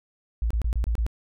sine tone bursts, 56.6 Hz, A1, 50 cents sharp, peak -21 dBFS, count 6, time 0.42-1.065 s, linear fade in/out 0 ms, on 85 ms, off 27 ms, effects none

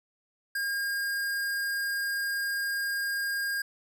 square tone, 1617 Hz, G#6, 47 cents flat, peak -29 dBFS, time 0.55-3.62 s, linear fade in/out 5 ms, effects none

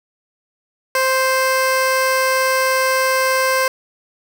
15% pulse tone, 523.3 Hz, C5, in tune, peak -8 dBFS, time 0.95-3.68 s, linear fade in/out 2 ms, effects none

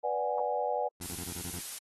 sine chord, G# half-diminished seventh, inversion first, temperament equal, 493.9 / 587.3 / 740 / 830.6 Hz, B4 / D5 / F#5 / G#5, 0 / 0 / 0 / 0 cents, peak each -34 dBFS, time 0.03-0.89 s, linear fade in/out 20 ms
15% pulse tone bursts, 87.31 Hz, F2, in tune, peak -35 dBFS, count 7, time 1-1.591 s, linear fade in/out 5 ms, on 63 ms, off 25 ms
blue noise, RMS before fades -38 dBFS, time 1.01-1.79 s, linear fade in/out 10 ms
effects AAC 32 kbps

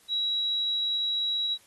sine tone, 3880 Hz, B7, 31 cents flat, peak -25 dBFS, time 0.08-1.58 s, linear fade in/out 50 ms, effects white hiss -59 dBFS RMS until 1.66 s + AAC 32 kbps

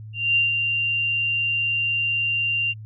sine tone with ADSR envelope, 2778 Hz, F7, 10 cents flat, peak -15 dBFS, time 0.13-2.74 s, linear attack 230 ms, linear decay 150 ms, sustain -5 dB, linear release 35 ms, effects added 108 Hz sine -35 dBFS peak until 2.85 s

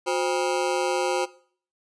25% pulse ring-modulated tone, 442.7 Hz, A4, 11 cents sharp, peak -16 dBFS, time 0.06-1.26 s, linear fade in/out 20 ms, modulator 79.5 Hz, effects noise-tail reverb RT60 0.5 s tail -19 dB re dry + resampled to 22050 Hz

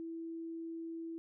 sine tone, 329.6 Hz, E4, in tune, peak -40 dBFS, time 0-1.18 s, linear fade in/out 0 ms, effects none

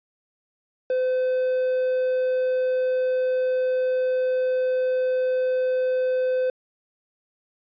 triangle tone with quantisation, 511 Hz, C5, 41 cents flat, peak -18 dBFS, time 0.9-6.5 s, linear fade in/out 2 ms, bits 8, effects resampled to 11025 Hz

